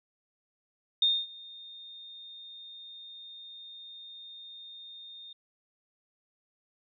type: tone with ADSR envelope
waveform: sine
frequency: 3657 Hz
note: A#7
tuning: 34 cents flat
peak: -20 dBFS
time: 1.02-5.33 s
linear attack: 3 ms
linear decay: 240 ms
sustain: -24 dB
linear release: 5 ms
effects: none